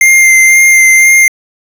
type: tone with vibrato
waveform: square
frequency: 2100 Hz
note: C7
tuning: 6 cents sharp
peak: -3 dBFS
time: 0.01-1.28 s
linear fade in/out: 2 ms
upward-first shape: sine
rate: 2 Hz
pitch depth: 15 cents each way
effects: resampled to 32000 Hz + 7-bit